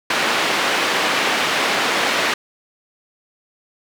white band-pass noise, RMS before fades -19 dBFS, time 0.1-2.34 s, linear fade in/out 5 ms, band 260 to 2700 Hz, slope 12 dB/octave, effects none

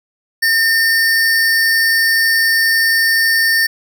square tone pair together, 1811 / 4563 Hz, A6 / C#8, +49 / +49 cents, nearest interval octave + major third, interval 1600 cents, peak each -12 / -21 dBFS, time 0.42-3.67 s, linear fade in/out 10 ms, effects none

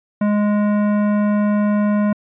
sine tone with hard clipping, 207.7 Hz, G#3, in tune, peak -16 dBFS, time 0.21-2.13 s, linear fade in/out 5 ms, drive 14 dB, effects resampled to 8000 Hz

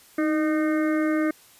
harmonic tone with a mistuned harmonic, 305.9 Hz, D#4, 29 cents flat, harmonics 1 / 2 / 4 / 5 / 6 / 7, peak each -21 / -29 / -34 / -35 / -37 / -38 dBFS, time 0.18-1.31 s, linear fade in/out 5 ms, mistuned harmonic 1, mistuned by +38 cents, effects white hiss -53 dBFS RMS until 1.59 s + resampled to 32000 Hz

